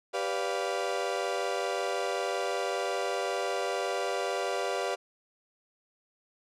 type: chord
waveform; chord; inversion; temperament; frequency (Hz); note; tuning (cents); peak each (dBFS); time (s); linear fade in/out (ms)
35% pulse; G dominant seventh; none; equal with one note detuned; 392 / 493.9 / 579.2 / 698.5; G4 / B4 / D5 / F5; 0 / 0 / -24 / 0; -33; 0.13-4.96; 20
effects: low-pass 8000 Hz 12 dB/octave